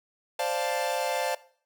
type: chord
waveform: 45% pulse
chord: D minor seventh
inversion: third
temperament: equal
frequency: 523.3 / 587.3 / 698.5 / 880 Hz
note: C5 / D5 / F5 / A5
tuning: 0 / 0 / 0 / 0 cents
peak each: -32 dBFS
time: 0.39-1.35 s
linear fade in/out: 5 ms
effects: noise-tail reverb RT60 0.5 s tail -19 dB re dry